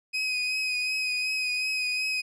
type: tone with vibrato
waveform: 30% pulse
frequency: 2513 Hz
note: D#7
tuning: 17 cents sharp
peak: -23 dBFS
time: 0.13-2.22 s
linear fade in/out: 20 ms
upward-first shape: triangle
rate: 2.7 Hz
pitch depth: 29 cents each way
effects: resampled to 22050 Hz